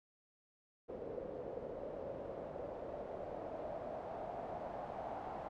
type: noise with low-pass filter sweep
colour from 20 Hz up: white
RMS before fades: -45 dBFS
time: 0.88-5.49 s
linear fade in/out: 20 ms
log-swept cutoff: 490 to 760 Hz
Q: 4.1
effects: none